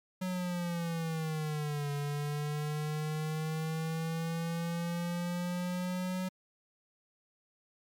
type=exponential two-way sweep; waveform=square; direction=down then up; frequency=185.7 to 143.5 to 185.7 Hz; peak=-33 dBFS; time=0.21-6.29 s; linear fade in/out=10 ms; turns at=1.91 s; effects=MP3 96 kbps